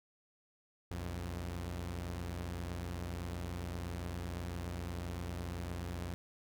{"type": "tone pair together", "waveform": "sawtooth", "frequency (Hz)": [61.7, 87.71], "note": ["B1", "F2"], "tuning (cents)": [-1, 8], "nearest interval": "tritone", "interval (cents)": 609, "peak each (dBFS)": [-40, -36], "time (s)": [0.91, 6.14], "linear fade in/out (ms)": 0, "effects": []}